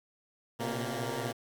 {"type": "tone cluster", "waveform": "10% pulse", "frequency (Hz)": [116.6, 121.1, 133, 232.2], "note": ["A#2", "B2", "C3", "A#3"], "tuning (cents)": [1, -34, 29, -7], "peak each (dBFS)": -30, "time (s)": [0.59, 1.33], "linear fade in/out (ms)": 20, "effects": ["9-bit"]}